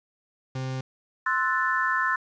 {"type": "tone", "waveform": "40% pulse", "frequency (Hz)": 130.81, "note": "C3", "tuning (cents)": 0, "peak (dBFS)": -28, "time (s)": [0.55, 0.81], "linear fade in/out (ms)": 5}
{"type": "chord", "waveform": "sine", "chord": "F# half-diminished seventh", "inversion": "second", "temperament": "equal", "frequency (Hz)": [1046.5, 1318.5, 1480, 1760], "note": ["C6", "E6", "F#6", "A6"], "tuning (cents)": [0, 0, 0, 0], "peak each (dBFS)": [-27, -29, -29, -26], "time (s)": [1.26, 2.16], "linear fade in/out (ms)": 5}
{"effects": ["resampled to 16000 Hz", "9-bit"]}